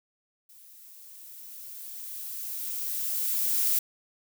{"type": "noise with level ramp", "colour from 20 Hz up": "violet", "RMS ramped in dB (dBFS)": [-53, -24], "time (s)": [0.49, 3.79], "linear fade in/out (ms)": 5, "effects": []}